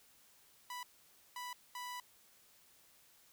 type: tone bursts at uneven times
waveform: sawtooth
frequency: 987.8 Hz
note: B5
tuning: in tune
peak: -39 dBFS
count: 3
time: 0.7-0.83 / 1.36-1.53 / 1.75-2 s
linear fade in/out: 2 ms
effects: white hiss -66 dBFS RMS until 3.32 s